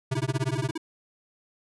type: tone with tremolo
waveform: square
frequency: 131.5 Hz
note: C3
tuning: 9 cents sharp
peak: -23 dBFS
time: 0.11-0.71 s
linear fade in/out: 10 ms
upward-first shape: sine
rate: 17 Hz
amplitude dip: 100%
type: tone bursts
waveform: square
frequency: 322.7 Hz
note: E4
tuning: 37 cents flat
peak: -29 dBFS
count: 10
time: 0.15-0.778 s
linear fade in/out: 5 ms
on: 25 ms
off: 42 ms
effects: resampled to 24000 Hz